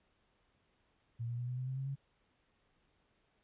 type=tone with pitch steps; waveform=sine; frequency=116.54 / 119.33 / 122.19 / 125.12 / 128.12 / 131.19 / 134.33 / 137.55 Hz; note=A#2 / A#2 / B2 / B2 / C3 / C3 / C3 / C#3; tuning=0 / +41 / -18 / +23 / -36 / +5 / +46 / -13 cents; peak=-36 dBFS; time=1.19-1.958 s; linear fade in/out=20 ms; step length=96 ms; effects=pink hiss -75 dBFS RMS until 3.43 s + resampled to 8000 Hz